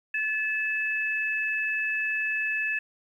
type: tone pair together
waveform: sine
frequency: 1728.3 / 2609 Hz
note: A6 / E7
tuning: -31 / -18 cents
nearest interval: perfect fifth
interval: 713 cents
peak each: -28 dBFS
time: 0.14-2.79 s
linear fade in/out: 5 ms
effects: 10-bit